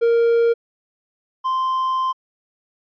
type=tone pair in turn; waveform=triangle; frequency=465.7 / 1042.1 Hz; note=A#4 / C6; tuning=-2 / -7 cents; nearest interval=octave + major second; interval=1395 cents; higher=second; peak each=-11 / -16 dBFS; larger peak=first; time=0.01-0.54 / 1.44-2.13 s; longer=second; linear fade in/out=20 ms; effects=resampled to 11025 Hz